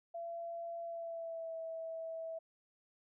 sine tone with pitch glide, 677 to 652.8 Hz, E5 to E5, +46 to -17 cents, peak -40 dBFS, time 0.14-2.39 s, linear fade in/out 10 ms, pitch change -63 cents, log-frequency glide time 0.82-1.56 s, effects none

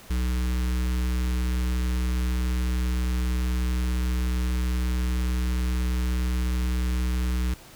square tone with notch filter, 61.6 Hz, B1, 4 cents flat, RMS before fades -25 dBFS, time 0.1-7.54 s, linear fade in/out 5 ms, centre 650 Hz, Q 0.69, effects pink hiss -48 dBFS RMS until 7.75 s

